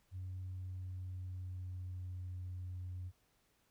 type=tone with pitch glide; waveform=sine; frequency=92.5 to 90.81 Hz; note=F#2 to F#2; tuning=0 to -32 cents; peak=-40 dBFS; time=0.11-3.12 s; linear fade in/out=50 ms; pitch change=-32 cents; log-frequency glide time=0.48-2.4 s; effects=tanh soft clip ceiling -38 dBFS + pink hiss -75 dBFS RMS until 3.7 s